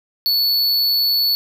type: tone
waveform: square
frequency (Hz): 4435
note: C#8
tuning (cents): 0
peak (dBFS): -15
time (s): 0.26-1.35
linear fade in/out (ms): 0
effects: none